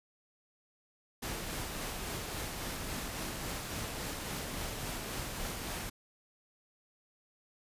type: noise with tremolo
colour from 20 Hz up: pink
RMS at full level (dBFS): -38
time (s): 1.22-5.9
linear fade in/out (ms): 10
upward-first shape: sine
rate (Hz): 3.6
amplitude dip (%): 25
effects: resampled to 32000 Hz